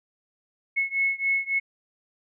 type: beating tone pair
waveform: sine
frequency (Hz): 2188 / 2191.6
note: C#7 / C#7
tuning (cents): -23 / -20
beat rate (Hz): 3.6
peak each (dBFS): -25 / -26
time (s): 0.76-1.6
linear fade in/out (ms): 20
effects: none